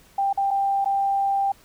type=tone with dropouts; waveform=sine; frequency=790 Hz; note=G5; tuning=13 cents sharp; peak=-19 dBFS; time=0.18-1.52 s; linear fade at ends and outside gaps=5 ms; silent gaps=0.329-0.374 / 0.507-0.511 / 0.846-0.857 s; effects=pink hiss -54 dBFS RMS until 1.64 s